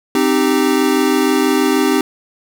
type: chord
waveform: square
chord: C minor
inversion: none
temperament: equal with one note detuned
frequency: 261.6 / 307.9 / 392 Hz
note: C4 / Eb4 / G4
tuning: 0 / -18 / 0 cents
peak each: -17 dBFS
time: 0.15-2.01 s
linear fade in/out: 2 ms
effects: none